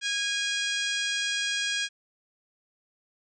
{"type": "harmonic tone with a mistuned harmonic", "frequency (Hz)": 821, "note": "G#5", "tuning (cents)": -20, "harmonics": [2, 3, 4, 5, 6, 7, 8, 9, 10], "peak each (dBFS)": [-31, -34, -31, -39, -37, -38, -42, -44, -44], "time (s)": [0.01, 1.89], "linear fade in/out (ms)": 50, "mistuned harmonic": 8, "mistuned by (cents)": 20, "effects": []}